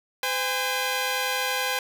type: tone pair together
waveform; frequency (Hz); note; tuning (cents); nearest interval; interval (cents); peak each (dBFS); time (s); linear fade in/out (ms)
10% pulse; 511 / 811.2; C5 / G#5; -41 / -41; minor sixth; 800; -19; 0.23-1.79; 2
effects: none